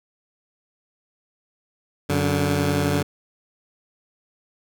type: tone pair together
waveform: 15% pulse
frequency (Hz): 92.5 / 144.48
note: F#2 / D3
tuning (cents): 0 / -28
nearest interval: minor sixth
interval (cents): 772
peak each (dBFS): -17 / -15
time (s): 2.09-3.03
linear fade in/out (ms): 10
effects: none